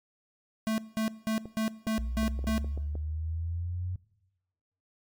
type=tone bursts; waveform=square; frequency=220 Hz; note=A3; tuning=in tune; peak=-27 dBFS; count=7; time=0.67-2.58 s; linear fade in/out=0 ms; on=110 ms; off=190 ms
type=clicks; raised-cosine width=2 ms; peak=-27 dBFS; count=9; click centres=1.456 / 1.868 / 2.231 / 2.391 / 2.442 / 2.491 / 2.645 / 2.776 / 2.954 s
type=linear sweep; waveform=sine; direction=up; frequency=58.4 to 91.9 Hz; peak=-30 dBFS; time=1.98-3.96 s; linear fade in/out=5 ms
effects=noise-tail reverb RT60 1.0 s tail -20 dB re dry + MP3 96 kbps